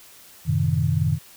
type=chord; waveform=sine; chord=F# diminished seventh; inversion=none; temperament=equal; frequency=92.5 / 110 / 130.81 / 155.56 Hz; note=F#2 / A2 / C3 / Eb3; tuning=0 / 0 / 0 / 0 cents; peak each=-24 / -27 / -24 / -22 dBFS; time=0.45-1.19 s; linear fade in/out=50 ms; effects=white hiss -48 dBFS RMS until 1.36 s